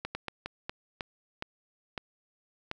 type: slowing click train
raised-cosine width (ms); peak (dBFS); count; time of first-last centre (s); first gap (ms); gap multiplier
0.3; -18; 9; 0.05-2.714; 100; 1.33
effects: none